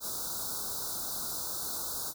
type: band-stop noise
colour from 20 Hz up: white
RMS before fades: -36 dBFS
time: 0-2.14 s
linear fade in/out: 50 ms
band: 1500 to 3700 Hz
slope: 96 dB/octave
effects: none